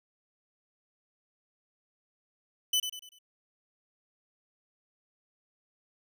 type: tone with echo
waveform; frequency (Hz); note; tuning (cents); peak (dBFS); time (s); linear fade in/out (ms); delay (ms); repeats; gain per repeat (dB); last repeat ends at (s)
sawtooth; 3003; F#7; +25; -21; 2.73-2.8; 5; 97; 4; -8; 3.188
effects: none

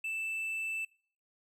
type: tone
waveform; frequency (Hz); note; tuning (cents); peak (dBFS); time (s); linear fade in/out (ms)
triangle; 2646; E7; +6; -32; 0.04-0.85; 5
effects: noise-tail reverb RT60 0.5 s tail -23 dB re dry

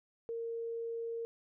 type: tone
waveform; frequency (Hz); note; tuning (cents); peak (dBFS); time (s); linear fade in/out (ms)
sine; 461.1; A#4; -19; -36; 0.29-1.25; 0
effects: none

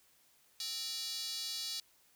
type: tone with high-pass filter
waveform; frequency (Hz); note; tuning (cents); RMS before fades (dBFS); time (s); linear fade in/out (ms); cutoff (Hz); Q
square; 261.6; C4; 0; -40; 0.6-1.8; 2; 4300; 3.8
effects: white hiss -68 dBFS RMS until 2.15 s

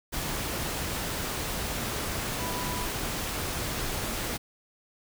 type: tone in noise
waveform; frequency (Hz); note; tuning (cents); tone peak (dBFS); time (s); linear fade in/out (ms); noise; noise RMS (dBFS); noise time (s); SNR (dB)
sine; 987.8; B5; 0; -36; 2.38-2.86; 20; pink; -32; 0.12-4.38; -7
effects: none

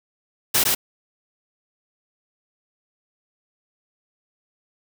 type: noise with echo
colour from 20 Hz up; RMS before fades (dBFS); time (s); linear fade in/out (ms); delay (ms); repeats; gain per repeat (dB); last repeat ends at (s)
white; -18; 0.54-0.64; 10; 110; 1; -2; 0.75
effects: none

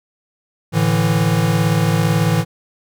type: chord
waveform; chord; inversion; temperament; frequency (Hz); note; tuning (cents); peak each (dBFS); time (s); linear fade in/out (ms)
square; A suspended fourth; none; equal; 110 / 146.83 / 164.81; A2 / D3 / E3; 0 / 0 / 0; -19 / -21 / -17; 0.72-2.45; 50
effects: none

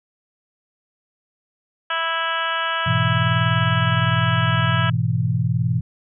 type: harmonic tone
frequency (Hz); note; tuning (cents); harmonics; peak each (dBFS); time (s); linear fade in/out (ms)
328.8; E4; -4; 2 / 3 / 4 / 5 / 6 / 7 / 8 / 9 / 10; -31 / -28 / -25 / -25 / -37 / -35 / -34 / -29 / -34; 1.9-4.9; 5
type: chord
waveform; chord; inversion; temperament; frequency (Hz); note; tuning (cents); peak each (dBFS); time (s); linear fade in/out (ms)
sine; E major; first; equal; 103.83 / 123.47 / 164.81; G#2 / B2 / E3; 0 / 0 / 0; -23 / -20 / -23; 2.86-5.81; 10
effects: none

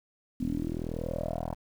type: tone with low-pass filter sweep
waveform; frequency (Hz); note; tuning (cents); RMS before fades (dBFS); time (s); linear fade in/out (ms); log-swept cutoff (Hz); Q
10% pulse; 40.81; E1; -17; -33; 0.4-1.55; 10; 250 to 850; 6.8
effects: 9-bit

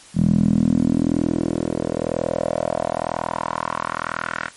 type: tone with band-pass filter sweep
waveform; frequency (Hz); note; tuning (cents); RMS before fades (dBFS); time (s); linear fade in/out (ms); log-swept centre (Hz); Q
10% pulse; 41; E1; -9; -21; 0.14-4.51; 50; 180 to 1600; 3.4
effects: white hiss -45 dBFS RMS until 4.56 s + MP3 48 kbps

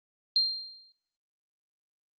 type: tone with exponential decay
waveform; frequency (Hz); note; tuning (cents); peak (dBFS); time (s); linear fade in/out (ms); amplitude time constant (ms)
sine; 4186; C8; 0; -19; 0.36-0.92; 1; 120
effects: noise-tail reverb RT60 0.8 s tail -25 dB re dry + Opus 24 kbps

